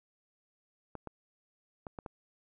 clicks, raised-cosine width 1 ms, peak -27 dBFS, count 5, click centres 0.953 / 1.073 / 1.868 / 1.988 / 2.062 s, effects none

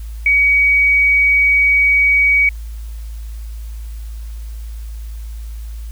sine tone, 2260 Hz, C#7, 33 cents sharp, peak -9 dBFS, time 0.26-2.49 s, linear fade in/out 2 ms, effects added 55 Hz sine -25 dBFS peak until 5.91 s + white hiss -47 dBFS RMS until 5.91 s

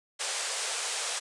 white band-pass noise, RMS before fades -33 dBFS, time 0.19-1.2 s, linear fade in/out 20 ms, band 420 to 9500 Hz, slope 48 dB/octave, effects resampled to 24000 Hz

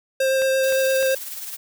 square tone with vibrato, 530 Hz, C5, 22 cents sharp, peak -18 dBFS, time 0.2-1.15 s, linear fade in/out 5 ms, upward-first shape sine, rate 8.8 Hz, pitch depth 10 cents each way
click train, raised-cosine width 0.3 ms, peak -18 dBFS, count 3, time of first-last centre 0.42-1.028 s, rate 3.29 Hz
blue noise with tremolo, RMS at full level -31 dBFS, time 0.63-1.57 s, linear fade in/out 10 ms, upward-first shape sine, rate 19 Hz, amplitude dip 45%
effects none

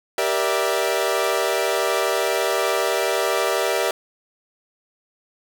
sawtooth chord, E half-diminished seventh, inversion first, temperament equal with one note detuned, 392 / 474 / 587.3 / 659.3 Hz, G4 / Bb4 / D5 / E5, 0 / +29 / 0 / 0 cents, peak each -21 dBFS, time 0.18-3.91 s, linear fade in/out 2 ms, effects none

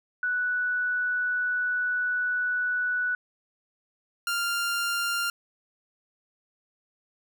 sine / sawtooth tone pair in turn, 1480 / 1395.2 Hz, F#6 / F6, 0 / -2 cents, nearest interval minor second, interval 102 cents, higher first, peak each -24 / -22 dBFS, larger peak second, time 0.23-3.15 / 4.27-5.3 s, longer first, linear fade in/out 2 ms, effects none

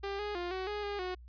sawtooth tone with pitch steps, 397.1 / 414.9 / 351.7 / 375.1 / 415.6 / 407.4 / 366 Hz, G4 / G#4 / F4 / F#4 / G#4 / G#4 / F#4, +22 / -2 / +12 / +24 / +1 / -33 / -19 cents, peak -31 dBFS, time 0.03-1.15 s, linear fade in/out 10 ms, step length 160 ms, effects added 60 Hz sine -49 dBFS peak until 1.28 s + resampled to 11025 Hz

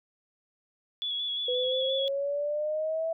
sine tone with vibrato, 3393 Hz, G#7, 36 cents sharp, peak -29 dBFS, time 1.02-2.08 s, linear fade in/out 0 ms, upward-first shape square, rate 5.7 Hz, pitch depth 23 cents each way
sine exponential sweep, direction up, 493.9 to 659.3 Hz, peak -27 dBFS, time 1.48-3.13 s, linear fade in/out 5 ms
effects none

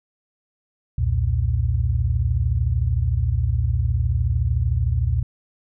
sine tone cluster, 64.5 / 84 / 117.7 Hz, C2 / E2 / A#2, -24 / +33 / +17 cents, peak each -22 dBFS, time 0.98-5.23 s, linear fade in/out 5 ms, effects none

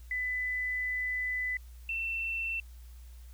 sine tone pair in turn, 2000 / 2688 Hz, B6 / E7, +21 / +33 cents, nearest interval perfect fourth, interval 512 cents, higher second, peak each -30 / -31 dBFS, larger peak first, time 0.11-1.57 / 1.89-2.6 s, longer first, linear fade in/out 2 ms, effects added 60 Hz sine -46 dBFS peak until 3.33 s + white hiss -63 dBFS RMS until 3.33 s

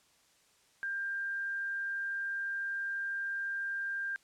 sine tone, 1593 Hz, G6, 27 cents sharp, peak -33 dBFS, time 0.83-4.16 s, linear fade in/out 0 ms, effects white hiss -67 dBFS RMS until 4.23 s + low-pass 9000 Hz 12 dB/octave

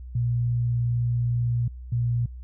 sine tone pair in turn, 119.9 / 119.46 Hz, A#2 / A#2, +49 / +43 cents, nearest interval unison, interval 6 cents, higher first, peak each -21 dBFS, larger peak neither, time 0.15-1.68 / 1.92-2.26 s, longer first, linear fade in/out 5 ms, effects added 62 Hz sine -36 dBFS peak until 2.43 s

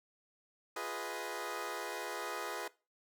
15% pulse chord, F half-diminished seventh, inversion none, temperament equal with one note detuned, 351.7 / 415.3 / 493.9 / 622.3 Hz, F4 / Ab4 / Cb5 / Eb5, +12 / 0 / 0 / 0 cents, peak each -39 / -37 / -37 / -39 dBFS, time 0.76-2.68 s, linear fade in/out 5 ms, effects noise-tail reverb RT60 0.3 s tail -20 dB re dry

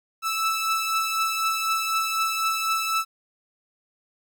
sawtooth beating tone pair, 1314 / 1318 Hz, E6 / E6, -6 / -1 cents, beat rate 4 Hz, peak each -20 / -26 dBFS, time 0.22-3.05 s, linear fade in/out 50 ms, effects none

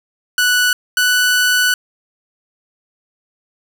sawtooth tone pair in turn, 1480 / 1485.9 Hz, F#6 / F#6, 0 / +7 cents, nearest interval unison, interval 7 cents, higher second, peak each -8 dBFS, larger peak neither, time 0.38-0.73 / 0.97-1.74 s, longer second, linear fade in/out 2 ms, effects none

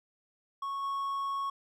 triangle tone with level steps, 1104 Hz, C#6, 7 cents flat, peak -31 / -29 dBFS, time 0.62-1.5 s, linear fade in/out 5 ms, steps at 0.82 s, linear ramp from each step 20 ms, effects none

